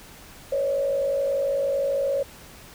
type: tone with frequency modulation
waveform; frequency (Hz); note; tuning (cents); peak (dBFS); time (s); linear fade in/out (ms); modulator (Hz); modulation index
sine; 554.4; C#5; 0; -21; 0.52-2.23; 5; 51.4; 0.74
effects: pink hiss -46 dBFS RMS until 2.74 s